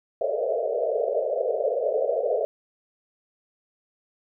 pink band-pass noise, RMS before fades -25 dBFS, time 0.21-2.45 s, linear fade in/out 0 ms, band 430 to 670 Hz, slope 96 dB/octave, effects none

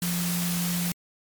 sine tone in noise, 174.61 Hz, F3, in tune, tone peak -26 dBFS, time 0.02-0.92 s, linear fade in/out 2 ms, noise white, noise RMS -31 dBFS, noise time 0.02-0.92 s, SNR +2 dB, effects MP3 96 kbps

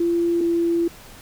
sine tone pair in turn, 341.3 / 338.7 Hz, F4 / E4, -40 / +47 cents, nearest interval unison, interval 13 cents, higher first, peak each -17 dBFS, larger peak neither, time 0-0.41 / 0.41-0.88 s, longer second, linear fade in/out 5 ms, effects pink hiss -44 dBFS RMS until 1.21 s

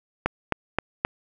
click train, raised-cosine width 0.5 ms, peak -6 dBFS, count 4, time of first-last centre 0.26-1.049 s, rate 3.8 Hz, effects none

